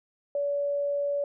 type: tone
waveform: sine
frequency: 571 Hz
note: D5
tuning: 49 cents flat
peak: -25 dBFS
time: 0.35-1.24 s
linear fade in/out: 2 ms
effects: none